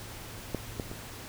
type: clicks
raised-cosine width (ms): 2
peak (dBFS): -16 / -19 / -25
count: 3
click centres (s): 0.547 / 0.798 / 0.915
effects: added 107 Hz sine -48 dBFS peak until 1.28 s + pink hiss -44 dBFS RMS until 1.28 s